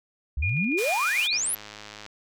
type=exponential sweep; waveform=sine; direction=up; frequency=61.9 to 12000 Hz; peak=-24 dBFS; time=0.37-1.55 s; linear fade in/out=5 ms
type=tone with tremolo; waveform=sine; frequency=2429 Hz; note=D#7; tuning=42 cents flat; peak=-25 dBFS; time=0.42-1.38 s; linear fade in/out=10 ms; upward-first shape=square; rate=6.7 Hz; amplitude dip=30%
type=band-pass noise; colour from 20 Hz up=white; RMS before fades=-35 dBFS; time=0.77-1.28 s; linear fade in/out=20 ms; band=870 to 8600 Hz; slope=12 dB/octave
type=click train; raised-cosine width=0.2 ms; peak=-23 dBFS; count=78; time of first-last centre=1.33-2.063 s; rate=105 Hz
effects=none